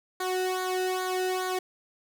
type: tone with flanger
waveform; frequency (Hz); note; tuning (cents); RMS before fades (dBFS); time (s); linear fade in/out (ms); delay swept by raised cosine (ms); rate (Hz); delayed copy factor
sawtooth; 370; F#4; 0; -29; 0.2-1.59; 5; 0.36 to 0.93; 2.4; -0.8
effects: none